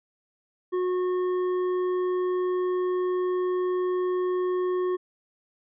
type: tone with hard clipping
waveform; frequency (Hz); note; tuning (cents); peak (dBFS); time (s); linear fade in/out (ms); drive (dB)
sine; 364.3; F#4; -27; -25; 0.72-4.97; 20; 7
effects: resampled to 8000 Hz